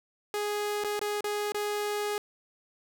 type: tone with dropouts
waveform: sawtooth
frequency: 415.3 Hz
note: G#4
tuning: in tune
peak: -25 dBFS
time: 0.34-2.18 s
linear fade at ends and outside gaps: 1 ms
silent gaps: 0.838-0.845 / 0.993-1.014 / 1.208-1.242 / 1.521-1.545 s
effects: none